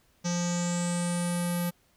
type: tone with low-pass filter sweep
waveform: square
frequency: 174.61 Hz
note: F3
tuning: in tune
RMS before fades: -29 dBFS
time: 0.24-1.71 s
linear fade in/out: 20 ms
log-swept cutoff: 6000 to 12000 Hz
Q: 8.1
effects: pink hiss -66 dBFS RMS until 1.96 s